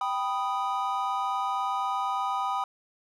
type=chord; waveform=triangle; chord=G augmented; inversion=none; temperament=equal; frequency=784 / 987.8 / 1244.5 Hz; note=G5 / B5 / D#6; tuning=0 / 0 / 0 cents; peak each=-29 dBFS; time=0.01-2.64 s; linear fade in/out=2 ms; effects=none